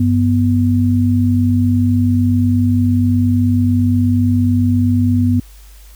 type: tone pair together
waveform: sine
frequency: 97.4 / 246.1 Hz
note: G2 / B3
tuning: -11 / -6 cents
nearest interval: octave + major third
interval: 1605 cents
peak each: -13 dBFS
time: 0-5.4 s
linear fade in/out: 5 ms
effects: added 50 Hz sine -37 dBFS peak until 5.95 s + white hiss -47 dBFS RMS until 5.95 s